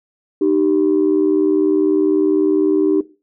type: tone pair together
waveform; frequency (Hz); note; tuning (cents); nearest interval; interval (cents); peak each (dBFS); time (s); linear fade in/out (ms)
sine; 308 / 388; D#4 / G4; -17 / -18; major third; 399; -14; 0.41-3.01; 5
effects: noise-tail reverb RT60 0.3 s tail -17 dB re dry + tanh soft clip ceiling -6 dBFS